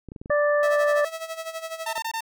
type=clicks; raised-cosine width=3 ms; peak=-25 dBFS; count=6; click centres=0.087 / 0.119 / 0.162 / 0.215 / 0.259 / 0.298 s
type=harmonic tone; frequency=587.3 Hz; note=D5; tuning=in tune; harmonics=1 / 2 / 3; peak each=-19 / -28 / -27 dBFS; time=0.3-1.05 s; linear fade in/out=5 ms
type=tone with tremolo; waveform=sawtooth; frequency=650 Hz; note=E5; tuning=24 cents flat; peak=-25 dBFS; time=0.63-1.98 s; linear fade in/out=0 ms; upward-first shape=sine; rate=12 Hz; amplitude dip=75%
type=tone bursts; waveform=sawtooth; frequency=903 Hz; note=A5; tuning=45 cents sharp; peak=-23 dBFS; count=4; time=1.86-2.207 s; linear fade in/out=5 ms; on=71 ms; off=21 ms
effects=none